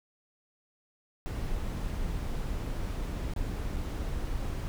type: noise with dropouts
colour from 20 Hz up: brown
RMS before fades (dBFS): -33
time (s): 1.26-4.68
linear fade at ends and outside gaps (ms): 0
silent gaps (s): 3.336-3.362 / 3.762-3.766
effects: none